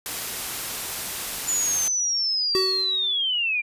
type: noise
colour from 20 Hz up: white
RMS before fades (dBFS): -30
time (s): 0.06-1.88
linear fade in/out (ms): 0
type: linear sweep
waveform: sine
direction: down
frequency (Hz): 7040 to 2349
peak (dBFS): -21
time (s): 1.47-3.62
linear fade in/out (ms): 20
type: tone with exponential decay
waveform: square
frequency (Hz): 378.2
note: F#4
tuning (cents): +38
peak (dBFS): -20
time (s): 2.55-3.24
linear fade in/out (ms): 0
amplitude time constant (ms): 150
effects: resampled to 32000 Hz